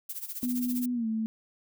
violet noise with tremolo, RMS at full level -35 dBFS, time 0.09-0.86 s, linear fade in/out 5 ms, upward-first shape sine, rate 15 Hz, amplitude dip 80%
sine tone with pitch glide, 246.9 to 221.2 Hz, B3 to A3, 0 to +9 cents, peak -27 dBFS, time 0.43-1.26 s, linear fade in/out 0 ms, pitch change -191 cents, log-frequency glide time 0.93-1.07 s
effects none

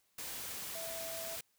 sine tone in noise, 659.3 Hz, E5, in tune, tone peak -44 dBFS, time 0.75-1.36 s, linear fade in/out 5 ms, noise white, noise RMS -43 dBFS, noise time 0.18-1.41 s, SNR -4 dB, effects white hiss -75 dBFS RMS until 1.58 s

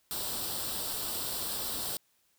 white noise with comb filter, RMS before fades -35 dBFS, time 0.11-1.97 s, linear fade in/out 0 ms, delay 0.23 ms, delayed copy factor +0.65, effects white hiss -71 dBFS RMS until 2.38 s

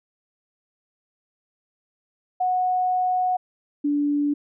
sine tone pair in turn, 734 / 290.3 Hz, F#5 / D4, -14 / -20 cents, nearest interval octave + major third, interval 1606 cents, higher first, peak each -19 dBFS, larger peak neither, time 2.4-3.37 / 3.84-4.34 s, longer first, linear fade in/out 10 ms, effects none

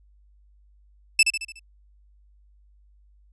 sawtooth tone with echo, 2637 Hz, E7, in tune, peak -9 dBFS, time 1.19-1.23 s, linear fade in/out 5 ms, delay 73 ms, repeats 5, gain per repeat -6 dB, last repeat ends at 1.595 s, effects added 50 Hz sine -54 dBFS peak until 3.32 s + resampled to 24000 Hz

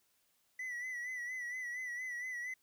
triangle tone with vibrato, 1975.5 Hz, B6, in tune, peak -37 dBFS, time 0.59-2.54 s, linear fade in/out 5 ms, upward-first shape sine, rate 4.3 Hz, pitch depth 56 cents each way, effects white hiss -75 dBFS RMS until 2.62 s

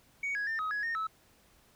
sine tone with pitch steps, 2241 / 1664 / 1798 / 1266 / 1677 / 1838 / 1302 Hz, C#7 / G#6 / A6 / D#6 / G#6 / A#6 / E6, +18 / +3 / +37 / +30 / +16 / -25 / -22 cents, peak -29 dBFS, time 0.23-1.07 s, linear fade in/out 5 ms, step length 120 ms, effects tanh soft clip ceiling -29 dBFS + pink hiss -64 dBFS RMS until 1.75 s

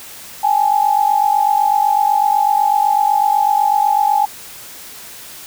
sine tone pair together, 808 / 856 Hz, G#5 / A5, -48 / -48 cents, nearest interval minor second, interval 100 cents, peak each -14 dBFS, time 0.43-4.26 s, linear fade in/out 10 ms, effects white hiss -35 dBFS RMS until 5.46 s

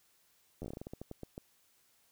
slowing click train, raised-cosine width 2 ms, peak -29 dBFS, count 15, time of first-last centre 0.62-1.379 s, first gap 11 ms, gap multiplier 1.22, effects white hiss -70 dBFS RMS until 2.11 s

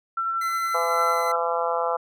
sine tone with tremolo, 1347 Hz, E6, 37 cents sharp, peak -22 dBFS, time 0.17-1.36 s, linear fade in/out 5 ms, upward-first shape sine, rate 11 Hz, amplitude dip 25%
sawtooth tone, 2032 Hz, B6, 49 cents sharp, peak -29 dBFS, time 0.41-1.32 s, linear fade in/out 5 ms
harmonic tone, 168.7 Hz, E3, 40 cents sharp, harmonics 3 / 4 / 5 / 6 / 7 / 8, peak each -27 / -28 / -29 / -30 / -30 / -31 dBFS, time 0.74-1.97 s, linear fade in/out 10 ms
effects none

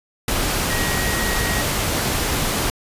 sine tone in noise, 1895 Hz, A#6, 28 cents sharp, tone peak -26 dBFS, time 0.7-1.62 s, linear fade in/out 2 ms, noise pink, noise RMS -21 dBFS, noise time 0.28-2.7 s, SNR -8 dB, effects resampled to 32000 Hz

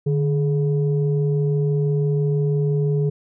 sine tone pair together, 148.8 / 420.4 Hz, D3 / G#4, +23 / +21 cents, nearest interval octave + tritone, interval 1798 cents, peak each -17 / -23 dBFS, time 0.06-3.1 s, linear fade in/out 10 ms, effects tanh soft clip ceiling -10 dBFS

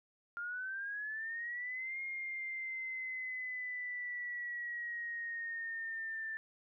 sine linear two-way sweep, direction up then down, 1396.9 to 2136 to 1773 Hz, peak -38 dBFS, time 0.37-6.37 s, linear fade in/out 0 ms, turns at 2 s, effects none

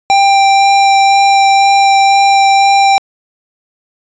square tone with vibrato, 789 Hz, G5, 11 cents sharp, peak -6 dBFS, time 0.1-2.98 s, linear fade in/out 0 ms, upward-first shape sine, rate 2 Hz, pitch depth 8 cents each way, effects resampled to 16000 Hz

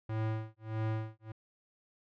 square tone with tremolo, 110 Hz, A2, in tune, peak -31 dBFS, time 0.09-1.32 s, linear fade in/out 5 ms, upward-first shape sine, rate 1.6 Hz, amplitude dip 100%, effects low-pass 2000 Hz 12 dB/octave

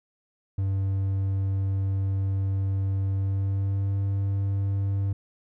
triangle tone with pitch glide, 97 to 98.58 Hz, G2 to G2, -18 to +10 cents, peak -21 dBFS, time 0.58-5.13 s, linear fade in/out 5 ms, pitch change +28 cents, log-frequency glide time 3.13-3.96 s, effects none

